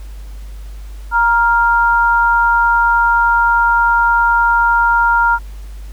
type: tone pair together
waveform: sine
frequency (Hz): 940.3 / 1396.9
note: A#5 / F6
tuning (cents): +15 / 0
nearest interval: perfect fifth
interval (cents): 685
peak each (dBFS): -12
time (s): 1.11-5.39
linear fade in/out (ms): 50
effects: added 50 Hz sine -27 dBFS peak until 5.92 s + pink hiss -46 dBFS RMS until 5.92 s